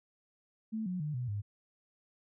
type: tone with pitch steps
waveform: sine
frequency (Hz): 220 / 181.82 / 150.26 / 124.19 / 102.63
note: A3 / F#3 / D3 / B2 / G#2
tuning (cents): 0 / -30 / +40 / +10 / -20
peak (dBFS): -33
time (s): 0.72-1.42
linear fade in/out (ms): 20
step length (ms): 140
effects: none